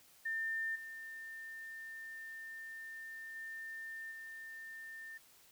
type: tone with level steps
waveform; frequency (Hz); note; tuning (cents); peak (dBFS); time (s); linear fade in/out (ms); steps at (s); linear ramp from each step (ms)
sine; 1800; A6; +39; -35 / -45 / -43 / -46; 0.25-5.18; 10; 0.75 / 3.35 / 4.11; 10
effects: white hiss -64 dBFS RMS until 5.51 s